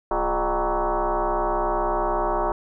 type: tone with frequency modulation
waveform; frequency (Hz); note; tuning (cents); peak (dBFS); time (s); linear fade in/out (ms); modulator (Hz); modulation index
sine; 159.1; D#3; +39; -20; 0.11-2.52; 2; 191; 5.4
effects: none